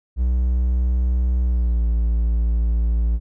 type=tone with pitch glide; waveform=triangle; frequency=61.74 to 56.94 Hz; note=B1 to A#1; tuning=0 to -40 cents; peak=-14 dBFS; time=0.16-3.2 s; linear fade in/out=50 ms; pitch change=-140 cents; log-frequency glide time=1.43-1.87 s; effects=none